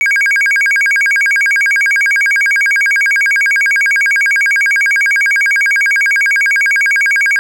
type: tone with vibrato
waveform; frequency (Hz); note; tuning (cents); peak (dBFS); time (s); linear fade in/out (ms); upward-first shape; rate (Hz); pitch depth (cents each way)
triangle; 1908; A#6; +40; -7; 0.01-7.39; 0; square; 10; 290
effects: none